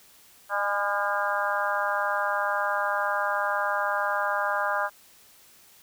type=harmonic tone with a mistuned harmonic; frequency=202 Hz; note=G#3; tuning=48 cents flat; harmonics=3 / 4 / 5 / 6 / 7 / 8; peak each=-31 / -31 / -31 / -31 / -31 / -31 dBFS; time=0.49-4.9 s; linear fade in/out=50 ms; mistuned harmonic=4; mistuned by=+29 cents; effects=white hiss -55 dBFS RMS until 5.82 s